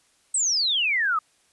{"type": "exponential sweep", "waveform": "sine", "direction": "down", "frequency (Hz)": [8372, 1218], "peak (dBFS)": -20, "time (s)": [0.34, 1.19], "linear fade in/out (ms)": 5, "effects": ["white hiss -63 dBFS RMS until 1.52 s", "resampled to 24000 Hz"]}